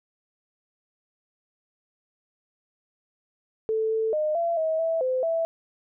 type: tone with pitch steps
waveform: sine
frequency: 440.6 / 443.1 / 612 / 678 / 638 / 655 / 514 / 659 Hz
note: A4 / A4 / D#5 / E5 / D#5 / E5 / C5 / E5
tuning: +2 / +12 / -29 / +49 / +43 / -11 / -31 / -1 cents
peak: -22 dBFS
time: 3.69-5.45 s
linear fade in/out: 0 ms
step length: 220 ms
effects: none